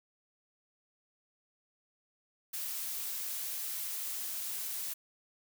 blue noise, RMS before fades -38 dBFS, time 2.53-4.94 s, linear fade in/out 10 ms, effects none

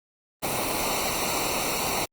pink noise with comb filter, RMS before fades -27 dBFS, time 0.42-2.06 s, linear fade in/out 20 ms, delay 0.6 ms, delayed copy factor -0.8, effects Opus 32 kbps

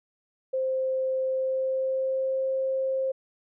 sine tone with pitch glide, 523.3 to 529.7 Hz, C5 to C5, 0 to +21 cents, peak -24 dBFS, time 0.53-3.12 s, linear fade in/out 10 ms, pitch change +21 cents, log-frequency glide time 1.26-2.48 s, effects none

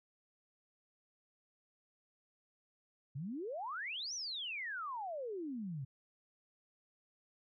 sine exponential two-way sweep, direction up then down, 125.9 to 6150 to 125.9 Hz, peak -39 dBFS, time 3.15-5.85 s, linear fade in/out 10 ms, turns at 4.14 s, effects none

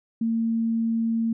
sine tone, 227.5 Hz, A#3, 42 cents flat, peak -21 dBFS, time 0.21-1.33 s, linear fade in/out 5 ms, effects none

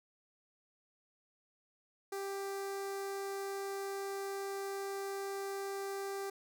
sawtooth tone with notch filter, 393.6 Hz, G4, 7 cents sharp, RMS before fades -40 dBFS, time 2.12-6.3 s, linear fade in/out 5 ms, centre 3000 Hz, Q 1.4, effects none

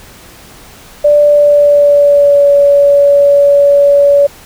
sine tone with pitch glide, 587.3 to 568.9 Hz, D5 to C#5, 0 to +45 cents, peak -3 dBFS, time 1.04-4.27 s, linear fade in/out 10 ms, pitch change -55 cents, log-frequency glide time 1.19-2.49 s, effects pink hiss -36 dBFS RMS until 4.45 s

